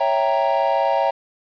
triangle chord, C# diminished seventh, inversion none, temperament equal, 554.4 / 659.3 / 784 / 932.3 Hz, C#5 / E5 / G5 / Bb5, 0 / 0 / 0 / 0 cents, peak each -20 dBFS, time 0-1.11 s, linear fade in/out 10 ms, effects resampled to 11025 Hz + 7-bit

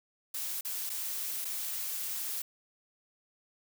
blue noise with dropouts, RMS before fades -36 dBFS, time 0.34-2.42 s, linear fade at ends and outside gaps 5 ms, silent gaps 0.61-0.648 / 0.895-0.899 / 1.447-1.451 s, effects none

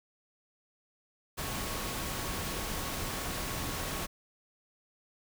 sine tone in noise, 1104 Hz, C#6, 7 cents flat, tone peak -47 dBFS, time 1.37-4.07 s, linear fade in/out 20 ms, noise pink, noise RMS -36 dBFS, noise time 1.37-4.07 s, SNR -14 dB, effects none

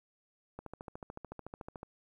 click train, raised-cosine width 1 ms, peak -29 dBFS, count 18, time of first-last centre 0.59-1.831 s, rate 13.7 Hz, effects 11-bit

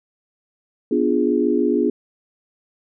sine chord, B diminished seventh, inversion none, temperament equal, 246.9 / 293.7 / 349.2 / 415.3 Hz, B3 / D4 / F4 / Ab4, 0 / 0 / 0 / 0 cents, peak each -21 dBFS, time 0.91-1.9 s, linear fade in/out 5 ms, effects none

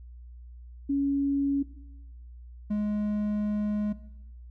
sine / triangle tone pair in turn, 279.3 / 209.2 Hz, C#4 / G#3, +13 / +13 cents, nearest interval perfect fourth, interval 500 cents, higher first, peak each -23 dBFS, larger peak neither, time 0.89-1.63 / 2.7-3.93 s, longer second, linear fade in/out 10 ms, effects noise-tail reverb RT60 0.9 s tail -17 dB re dry + added 60 Hz sine -43 dBFS peak until 4.5 s

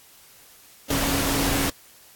sine tone in noise, 277.2 Hz, C#4, in tune, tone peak -26 dBFS, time 0.9-1.7 s, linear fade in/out 5 ms, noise pink, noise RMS -24 dBFS, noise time 0.9-1.7 s, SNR -5 dB, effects white hiss -51 dBFS RMS until 2.15 s + AAC 64 kbps

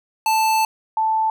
square / sine tone pair in turn, 880 / 880 Hz, A5 / A5, 0 / 0 cents, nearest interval unison, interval 0 cents, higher neither, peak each -16 / -16 dBFS, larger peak neither, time 0.26-0.65 / 0.97-1.3 s, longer first, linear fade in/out 2 ms, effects none

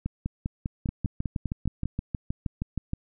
two click trains, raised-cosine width 5 ms, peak -16 / -16 dBFS, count 10 / 14, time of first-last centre 0.06-1.856 / 0.89-2.934 s, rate 5.01 / 6.36 Hz, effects none

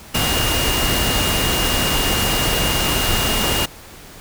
sine tone in noise, 2839 Hz, F7, 28 cents sharp, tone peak -23 dBFS, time 0.14-3.66 s, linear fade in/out 10 ms, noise pink, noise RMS -19 dBFS, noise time 0.14-3.66 s, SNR -7 dB, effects pink hiss -40 dBFS RMS until 4.2 s

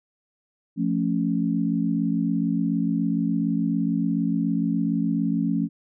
sine chord, F augmented, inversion none, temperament equal with one note detuned, 173.11 / 220 / 277.2 Hz, F3 / A3 / C#4, -15 / 0 / 0 cents, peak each -25 dBFS, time 0.76-5.69 s, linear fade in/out 50 ms, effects none

